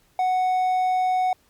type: tone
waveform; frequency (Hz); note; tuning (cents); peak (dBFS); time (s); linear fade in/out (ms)
triangle; 740; F#5; 0; -17; 0.19-1.33; 2
effects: pink hiss -62 dBFS RMS until 1.49 s + Opus 48 kbps